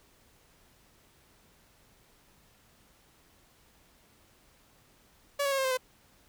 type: tone with pitch steps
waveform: sawtooth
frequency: 568 / 556 / 544.2 / 532.7 / 521.5 / 510.4 Hz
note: C#5 / C#5 / C#5 / C5 / C5 / C5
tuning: +42 / +5 / -32 / +31 / -6 / -43 cents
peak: -23 dBFS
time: 5.39-5.774 s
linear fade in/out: 10 ms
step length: 64 ms
effects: pink hiss -63 dBFS RMS until 6.28 s